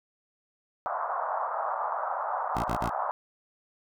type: band-pass noise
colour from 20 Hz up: pink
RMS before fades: -31 dBFS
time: 0.86-3.11 s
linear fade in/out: 0 ms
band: 630 to 1300 Hz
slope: 48 dB/octave
type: tone bursts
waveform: 10% pulse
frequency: 58.27 Hz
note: A#1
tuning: in tune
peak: -22 dBFS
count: 3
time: 2.55-2.896 s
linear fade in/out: 10 ms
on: 90 ms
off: 38 ms
effects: none